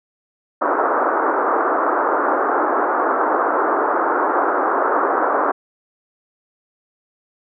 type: band-pass noise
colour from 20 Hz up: white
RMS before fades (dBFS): -18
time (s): 0.61-5.52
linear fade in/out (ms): 10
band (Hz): 290 to 1400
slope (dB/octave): 48
effects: none